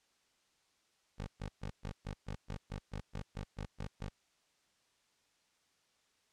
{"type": "tone bursts", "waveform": "15% pulse", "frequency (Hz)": 50.6, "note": "G#1", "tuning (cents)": -44, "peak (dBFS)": -33, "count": 14, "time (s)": [1.18, 4.098], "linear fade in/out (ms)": 20, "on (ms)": 97, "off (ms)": 120, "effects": ["white hiss -74 dBFS RMS until 6.32 s", "low-pass 7000 Hz 12 dB/octave"]}